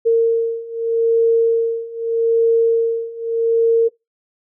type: beating tone pair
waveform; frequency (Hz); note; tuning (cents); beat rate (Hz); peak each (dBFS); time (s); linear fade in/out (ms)
sine; 457.9 / 458.71; A#4 / A#4; -31 / -28; 0.81; -17 / -15; 0.05-3.89; 20
effects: noise-tail reverb RT60 0.2 s tail -22 dB re dry

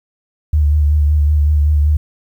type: tone with vibrato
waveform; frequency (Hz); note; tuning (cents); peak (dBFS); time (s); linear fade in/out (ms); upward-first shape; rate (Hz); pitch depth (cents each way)
sine; 74.5; D2; +25; -9; 0.53-1.97; 5; sine; 5.3; 39
effects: 8-bit

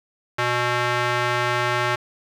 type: tone with band-pass filter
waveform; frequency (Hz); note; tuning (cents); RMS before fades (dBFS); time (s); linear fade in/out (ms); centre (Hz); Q
square; 122; B2; -21; -22; 0.38-1.96; 10; 1600; 0.99
effects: 8-bit

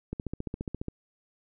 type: click train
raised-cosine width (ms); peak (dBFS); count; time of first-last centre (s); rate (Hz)
3; -20; 12; 0.13-0.883; 14.6
effects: none

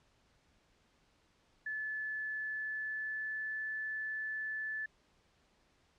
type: tone with pitch glide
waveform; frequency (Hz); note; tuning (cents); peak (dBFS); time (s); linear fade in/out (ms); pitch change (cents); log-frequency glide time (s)
sine; 1732 to 1742; A6 to A6; -28 to -18; -36; 1.66-4.86; 5; +10; 2.38-3.59
effects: pink hiss -71 dBFS RMS until 5.98 s + low-pass 6000 Hz 12 dB/octave

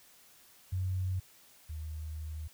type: tone pair in turn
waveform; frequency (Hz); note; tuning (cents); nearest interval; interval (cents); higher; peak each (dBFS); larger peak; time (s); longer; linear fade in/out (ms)
sine; 92.7 / 77.8; F#2 / D#2; +4 / 0; minor third; 304; first; -30 / -37; first; 0.72-1.2 / 1.69-2.48; second; 10
effects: white hiss -60 dBFS RMS until 2.53 s

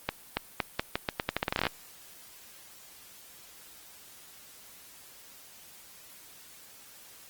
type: accelerating click train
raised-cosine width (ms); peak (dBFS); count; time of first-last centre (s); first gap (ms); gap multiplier
0.3; -10; 18; 0.09-1.668; 280; 0.83
effects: white hiss -52 dBFS RMS until 7.29 s + Opus 24 kbps

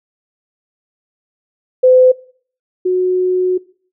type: tone pair in turn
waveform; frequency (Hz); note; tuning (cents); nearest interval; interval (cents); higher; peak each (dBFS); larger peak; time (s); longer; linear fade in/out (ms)
sine; 510 / 366.7; C5 / F#4; -44 / -15; tritone; 571; first; -5 / -11; first; 1.83-2.12 / 2.85-3.58; second; 10
effects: noise-tail reverb RT60 0.5 s tail -21 dB re dry

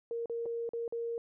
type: tone with dropouts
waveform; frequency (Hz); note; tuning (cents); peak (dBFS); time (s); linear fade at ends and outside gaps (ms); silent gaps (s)
sine; 465.7; A#4; -2; -33; 0.11-1.18; 1; 0.258-0.297 / 0.457-0.461 / 0.691-0.734 / 0.879-0.924
effects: none

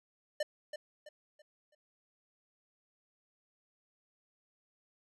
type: tone with echo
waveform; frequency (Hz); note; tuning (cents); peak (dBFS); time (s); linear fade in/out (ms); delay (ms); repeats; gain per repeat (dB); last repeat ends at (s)
square; 599; D5; +34; -31; 0.4-0.43; 5; 330; 4; -9; 1.75
effects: low-pass 8000 Hz 12 dB/octave

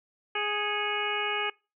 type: harmonic tone with a mistuned harmonic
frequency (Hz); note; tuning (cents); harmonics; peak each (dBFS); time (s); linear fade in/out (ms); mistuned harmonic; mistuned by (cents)
415.3; G#4; 0; 1 / 2 / 3 / 4 / 5 / 6 / 7; -35 / -35 / -35 / -35 / -35 / -35 / -35; 0.35-1.5; 5; 5; +88
effects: noise-tail reverb RT60 0.3 s tail -25 dB re dry

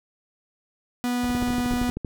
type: tone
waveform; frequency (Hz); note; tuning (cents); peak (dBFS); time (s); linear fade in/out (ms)
45% pulse; 245.2; B3; -12; -23; 1.04-1.9; 0
type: noise with tremolo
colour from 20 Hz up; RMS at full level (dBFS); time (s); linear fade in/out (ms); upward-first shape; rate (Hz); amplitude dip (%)
brown; -30; 1.23-1.89; 5; sine; 17; 100
type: click train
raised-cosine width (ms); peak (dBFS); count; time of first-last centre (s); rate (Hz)
3; -17; 10; 1.35-2.048; 12.9
effects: none

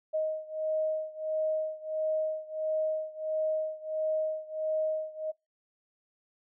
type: beating tone pair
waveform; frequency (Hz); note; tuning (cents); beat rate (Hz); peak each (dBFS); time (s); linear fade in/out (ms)
sine; 625 / 626.5; D#5 / D#5; +8 / +12; 1.5; -31 / -33; 0.13-5.32; 20
effects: noise-tail reverb RT60 0.2 s tail -23 dB re dry

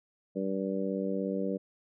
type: harmonic tone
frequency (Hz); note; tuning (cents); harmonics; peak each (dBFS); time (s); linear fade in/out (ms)
96.8; G2; -21; 2 / 3 / 4 / 5 / 6; -33 / -36 / -38 / -35 / -39; 0.35-1.58; 20
effects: none

